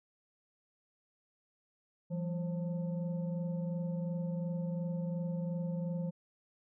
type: tone with frequency modulation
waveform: sine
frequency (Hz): 168.6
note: E3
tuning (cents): +39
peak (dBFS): -33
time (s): 2.1-6.11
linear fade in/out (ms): 20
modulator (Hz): 360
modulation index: 0.63
effects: none